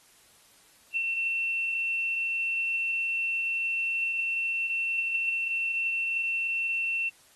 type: tone with frequency modulation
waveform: sine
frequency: 2700 Hz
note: E7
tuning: 41 cents sharp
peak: -26 dBFS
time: 0.93-7.1 s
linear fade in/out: 20 ms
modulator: 22.3 Hz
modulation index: 0.24
effects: white hiss -59 dBFS RMS until 7.35 s + AAC 32 kbps